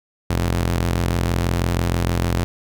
sawtooth ring-modulated tone, 86.1 Hz, F2, 24 cents flat, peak -11 dBFS, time 0.3-2.44 s, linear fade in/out 0 ms, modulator 23.3 Hz, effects none

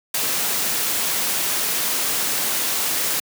white noise, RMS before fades -22 dBFS, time 0.14-3.2 s, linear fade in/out 5 ms, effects high-pass 150 Hz 12 dB/octave

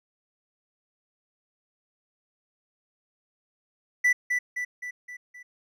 triangle tone with echo, 1975.5 Hz, B6, in tune, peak -16 dBFS, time 4.04-4.13 s, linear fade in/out 10 ms, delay 260 ms, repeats 5, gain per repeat -5 dB, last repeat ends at 5.43 s, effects none

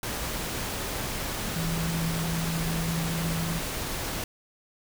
sine tone in noise, 164.81 Hz, E3, in tune, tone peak -28 dBFS, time 1.56-3.59 s, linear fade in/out 2 ms, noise pink, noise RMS -32 dBFS, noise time 0.03-4.24 s, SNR +1 dB, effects none

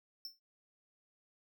square tone with exponential decay, 5370 Hz, E8, 31 cents sharp, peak -39 dBFS, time 0.25-0.39 s, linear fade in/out 1 ms, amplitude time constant 30 ms, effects noise-tail reverb RT60 0.1 s tail -20 dB re dry

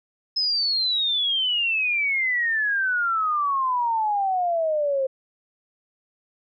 sine exponential sweep, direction down, 5160 to 523.3 Hz, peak -20 dBFS, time 0.36-5.07 s, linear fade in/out 10 ms, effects none

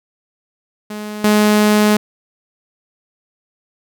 sawtooth tone with level steps, 210.7 Hz, G#3, 25 cents sharp, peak -21 / -6 dBFS, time 0.9-1.97 s, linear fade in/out 5 ms, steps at 1.24 s, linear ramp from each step 2 ms, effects none

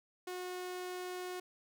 sawtooth tone, 363.3 Hz, F#4, 32 cents flat, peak -36 dBFS, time 0.27-1.4 s, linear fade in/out 5 ms, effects none

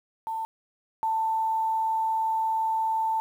sine tone pair in turn, 893 / 888.6 Hz, A5 / A5, +25 / +17 cents, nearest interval unison, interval 8 cents, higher first, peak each -28 / -23 dBFS, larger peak second, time 0.27-0.45 / 1.03-3.2 s, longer second, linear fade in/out 0 ms, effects 9-bit

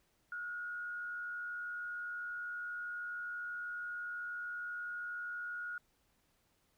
sine tone with frequency modulation, 1437 Hz, F6, 49 cents sharp, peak -39 dBFS, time 0.32-5.78 s, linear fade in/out 2 ms, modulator 87.5 Hz, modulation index 0.44, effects pink hiss -75 dBFS RMS until 6.77 s

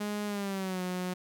sawtooth tone with pitch glide, 207.7 to 181.86 Hz, G#3 to F#3, 0 to -30 cents, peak -28 dBFS, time 0-1.14 s, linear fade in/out 10 ms, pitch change -230 cents, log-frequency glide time 0.26-0.82 s, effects none

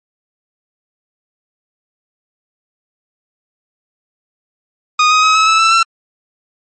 sawtooth tone with pitch steps, 1238 / 1255.3 / 1272.8 / 1290.6 / 1308.6 / 1326.9 / 1345.4 Hz, D#6 / D#6 / D#6 / E6 / E6 / E6 / E6, -9 / +15 / +39 / -37 / -13 / +11 / +35 cents, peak -4 dBFS, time 4.99-5.83 s, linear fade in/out 5 ms, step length 120 ms, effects low-pass 7000 Hz 12 dB/octave + MP3 32 kbps

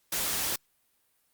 white noise, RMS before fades -30 dBFS, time 0.12-0.56 s, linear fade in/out 5 ms
click, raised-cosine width 2 ms, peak -28 dBFS, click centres 0.525 s
effects white hiss -71 dBFS RMS until 1.33 s + Opus 48 kbps

